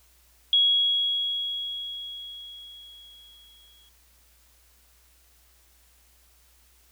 sine tone with exponential decay, 3322 Hz, G#7, in tune, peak -16 dBFS, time 0.53-3.89 s, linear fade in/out 1 ms, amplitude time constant 730 ms, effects added 60 Hz sine -61 dBFS peak until 6.91 s + white hiss -61 dBFS RMS until 6.91 s

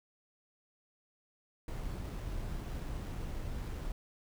brown noise with sample-and-hold, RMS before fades -39 dBFS, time 1.68-3.92 s, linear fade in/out 2 ms, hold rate 8820 Hz, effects none

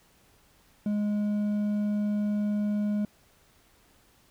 triangle tone with hard clipping, 207.7 Hz, G#3, in tune, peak -26 dBFS, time 0.86-3.05 s, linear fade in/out 2 ms, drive 7 dB, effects pink hiss -62 dBFS RMS until 4.3 s

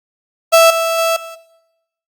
35% pulse tone with level steps, 659.3 Hz, E5, in tune, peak -3 / -12 / -10 / -27 dBFS, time 0.52-1.36 s, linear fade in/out 20 ms, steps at 0.7 / 0.98 / 1.16 s, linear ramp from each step 5 ms, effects noise-tail reverb RT60 0.9 s tail -19 dB re dry + Opus 48 kbps

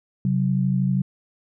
sine tone pair together, 134.14 / 186.8 Hz, C3 / F#3, +43 / +17 cents, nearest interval tritone, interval 574 cents, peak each -21 dBFS, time 0.25-1.02 s, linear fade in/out 2 ms, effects none

